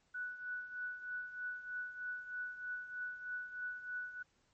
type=tone with tremolo; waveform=sine; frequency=1480 Hz; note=F#6; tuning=in tune; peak=-37 dBFS; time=0.14-4.23 s; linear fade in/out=10 ms; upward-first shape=triangle; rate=3.2 Hz; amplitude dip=75%; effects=pink hiss -75 dBFS RMS until 4.53 s + MP3 32 kbps